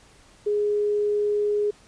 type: tone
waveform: sine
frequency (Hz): 415.3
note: G#4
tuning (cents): 0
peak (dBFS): -20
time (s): 0.46-1.71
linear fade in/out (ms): 10
effects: pink hiss -54 dBFS RMS until 1.87 s + resampled to 22050 Hz